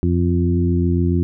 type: harmonic tone with a mistuned harmonic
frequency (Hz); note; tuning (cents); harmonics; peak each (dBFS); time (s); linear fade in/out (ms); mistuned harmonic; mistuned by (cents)
87.2; F2; -2; 1 / 2 / 3 / 4; -17 / -20 / -22 / -23; 0.03-1.23; 0; 1; +18
effects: none